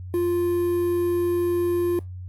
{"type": "tone with quantisation", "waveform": "triangle", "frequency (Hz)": 349.2, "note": "F4", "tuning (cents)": 0, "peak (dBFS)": -18, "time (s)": [0.14, 1.99], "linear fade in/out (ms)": 0, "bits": 7, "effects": ["added 91 Hz sine -33 dBFS peak until 2.28 s", "Opus 48 kbps"]}